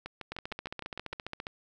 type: two click trains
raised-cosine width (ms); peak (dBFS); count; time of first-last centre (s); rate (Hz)
0.3; -21 / -23; 18 / 8; 0.32-1.469 / 0.06-1.129; 14.8 / 6.55
effects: none